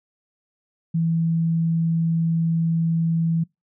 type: tone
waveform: sine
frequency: 164.81 Hz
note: E3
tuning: in tune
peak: -18 dBFS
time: 0.94-3.44 s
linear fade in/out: 10 ms
effects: noise-tail reverb RT60 0.2 s tail -26 dB re dry